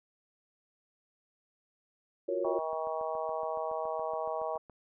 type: chord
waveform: sine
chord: Gb major seventh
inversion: third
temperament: equal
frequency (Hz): 349.2 / 370 / 466.2 / 554.4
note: F4 / Gb4 / Bb4 / Db5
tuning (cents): 0 / 0 / 0 / 0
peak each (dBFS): -36 / -36 / -36 / -33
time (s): 2.28-2.59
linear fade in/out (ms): 10
type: harmonic tone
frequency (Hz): 159.3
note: D#3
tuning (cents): +41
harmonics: 3 / 4 / 5 / 6 / 7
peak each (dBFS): -39 / -35 / -39 / -41 / -41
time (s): 2.44-4.58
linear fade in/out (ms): 10
type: click train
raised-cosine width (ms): 1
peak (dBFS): -37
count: 17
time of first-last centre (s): 2.45-4.697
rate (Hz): 7.12
effects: none